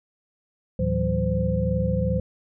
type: tone cluster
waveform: sine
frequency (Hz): 75.9 / 111.5 / 164.8 / 187.4 / 515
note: D#2 / A2 / E3 / F#3 / C5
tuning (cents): -42 / +23 / 0 / +22 / -28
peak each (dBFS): -27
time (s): 0.79-2.2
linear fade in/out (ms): 5
effects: none